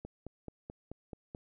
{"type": "click train", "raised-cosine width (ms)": 2, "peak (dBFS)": -29, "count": 7, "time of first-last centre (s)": [0.05, 1.349], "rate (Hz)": 4.62, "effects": []}